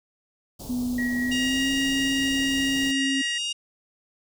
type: band-stop noise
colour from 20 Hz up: pink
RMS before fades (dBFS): -39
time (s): 0.59-2.92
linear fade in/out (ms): 10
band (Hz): 840 to 4100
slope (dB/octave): 24
type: tone with pitch glide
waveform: sine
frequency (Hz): 246.9 to 270.8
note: B3 to C#4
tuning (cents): 0 to -40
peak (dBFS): -24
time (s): 0.69-3.22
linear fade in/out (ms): 10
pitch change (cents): +160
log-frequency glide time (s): 1.18-1.71
type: tone with tremolo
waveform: sine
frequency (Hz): 1908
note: A#6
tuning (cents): +40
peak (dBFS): -27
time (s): 0.98-3.38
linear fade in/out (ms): 5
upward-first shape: sine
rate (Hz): 5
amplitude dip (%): 25
type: harmonic tone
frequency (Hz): 944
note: A#5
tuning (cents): +22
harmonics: 3 / 4 / 5 / 6 / 7 / 8 / 9 / 10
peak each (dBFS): -27 / -37 / -42 / -37 / -44 / -41 / -45 / -45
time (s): 1.31-3.53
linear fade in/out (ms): 10
effects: none